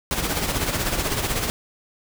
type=noise with tremolo; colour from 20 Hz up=pink; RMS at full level=-22 dBFS; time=0.11-1.5 s; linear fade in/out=0 ms; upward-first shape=sine; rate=16 Hz; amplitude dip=55%; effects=none